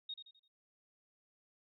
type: tone with echo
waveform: sine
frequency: 3729 Hz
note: A#7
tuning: in tune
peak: -40 dBFS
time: 0.09-0.14 s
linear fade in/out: 5 ms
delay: 85 ms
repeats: 4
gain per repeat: -8 dB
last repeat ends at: 0.48 s
effects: none